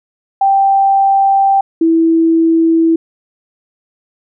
sine tone pair in turn, 784 / 327.8 Hz, G5 / E4, 0 / -10 cents, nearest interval octave + minor third, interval 1510 cents, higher first, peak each -7 dBFS, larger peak neither, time 0.41-1.61 / 1.81-2.96 s, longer first, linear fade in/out 5 ms, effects none

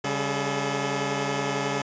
10% pulse tone cluster, 139.7 / 200.3 / 430.1 Hz, C#3 / G3 / A4, +14 / +38 / -39 cents, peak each -20 / -23 / -22 dBFS, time 0.04-1.82 s, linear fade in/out 5 ms, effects resampled to 16000 Hz

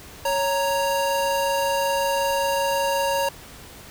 square tone pair together, 554.3 / 932.3 Hz, C#5 / A#5, 0 / 0 cents, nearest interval major sixth, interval 900 cents, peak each -24 dBFS, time 0.25-3.29 s, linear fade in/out 5 ms, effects pink hiss -43 dBFS RMS until 3.9 s

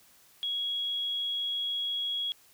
sine tone, 3322 Hz, G#7, in tune, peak -29 dBFS, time 0.43-2.32 s, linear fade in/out 0 ms, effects white hiss -60 dBFS RMS until 2.53 s

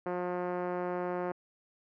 5% pulse tone with band-pass filter, 178.7 Hz, F3, 40 cents sharp, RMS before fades -34 dBFS, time 0.06-1.32 s, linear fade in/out 5 ms, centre 380 Hz, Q 1, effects low-pass 2000 Hz 12 dB/octave

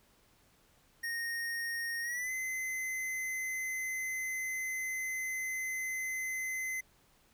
square tone with pitch glide, 1857 to 2049 Hz, A#6 to C7, -7 to -37 cents, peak -35 dBFS, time 1.03-6.81 s, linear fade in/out 10 ms, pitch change +170 cents, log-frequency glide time 2.02-2.32 s, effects pink hiss -67 dBFS RMS until 7.33 s

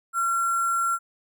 sine tone with sample-and-hold, 1368 Hz, F6, 36 cents flat, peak -21 dBFS, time 0.13-0.99 s, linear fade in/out 50 ms, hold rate 8820 Hz, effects none

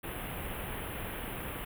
pink band-stop noise, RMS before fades -39 dBFS, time 0.03-1.65 s, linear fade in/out 10 ms, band 3200 to 10000 Hz, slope 48 dB/octave, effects none

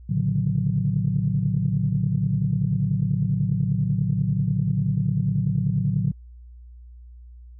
sine tone cluster, 112.4 / 138.6 / 148.8 / 183.2 Hz, A2 / C#3 / D3 / F#3, +37 / 0 / +23 / -17 cents, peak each -25 dBFS, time 0.09-6.12 s, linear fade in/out 10 ms, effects tanh soft clip ceiling -9 dBFS + added 60 Hz sine -41 dBFS peak until 7.59 s

